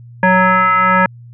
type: tone with frequency modulation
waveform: sine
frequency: 185 Hz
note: F#3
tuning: in tune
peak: -8 dBFS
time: 0.23-1.06 s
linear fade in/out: 2 ms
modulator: 371 Hz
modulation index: 4.6
effects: added 119 Hz sine -34 dBFS peak until 1.33 s